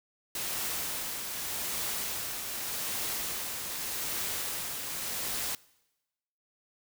white noise with tremolo, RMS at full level -33 dBFS, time 0.35-5.55 s, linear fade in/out 2 ms, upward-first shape triangle, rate 0.84 Hz, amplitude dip 40%, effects noise-tail reverb RT60 1.0 s tail -23 dB re dry

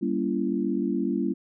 sine chord, G diminished seventh, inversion none, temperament just, 196 / 235.2 / 282.2 / 338.7 Hz, G3 / Bb3 / Db4 / Fb4, 0 / +16 / +31 / +47 cents, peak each -29 dBFS, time 0.01-1.34 s, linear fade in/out 20 ms, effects none

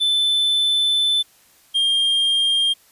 triangle tone pair in turn, 3520 / 3209 Hz, A7 / G7, 0 / +40 cents, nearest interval major second, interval 160 cents, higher first, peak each -14 dBFS, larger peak neither, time 0-1.23 / 1.74-2.74 s, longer first, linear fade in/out 20 ms, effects white hiss -54 dBFS RMS until 2.91 s + resampled to 32000 Hz

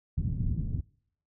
white low-pass noise, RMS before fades -30 dBFS, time 0.17-0.81 s, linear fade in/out 10 ms, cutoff 160 Hz, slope 24 dB/octave, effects noise-tail reverb RT60 0.7 s tail -26 dB re dry

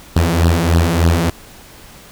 sawtooth beating tone pair, 82.41 / 85.71 Hz, E2 / F2, 0 / -32 cents, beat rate 3.3 Hz, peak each -10 dBFS, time 0.16-1.3 s, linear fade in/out 5 ms, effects pink hiss -40 dBFS RMS until 2.11 s

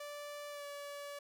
sawtooth tone with pitch glide, 584 to 573.3 Hz, D5 to D5, -10 to -42 cents, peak -40 dBFS, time 0-1.19 s, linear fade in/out 5 ms, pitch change -32 cents, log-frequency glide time 0.5-0.65 s, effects none

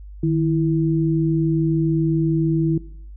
sine tone pair together, 155.56 / 328.4 Hz, D#3 / E4, 0 / -6 cents, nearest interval octave + minor second, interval 1294 cents, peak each -18 / -20 dBFS, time 0.23-2.78 s, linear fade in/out 5 ms, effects noise-tail reverb RT60 0.6 s tail -19 dB re dry + added 50 Hz sine -35 dBFS peak until 3.16 s

